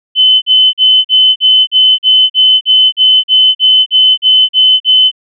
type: tone bursts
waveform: sine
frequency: 3039 Hz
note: F#7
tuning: 46 cents sharp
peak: -3 dBFS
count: 16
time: 0.15-5.115 s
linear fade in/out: 50 ms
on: 270 ms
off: 43 ms
effects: none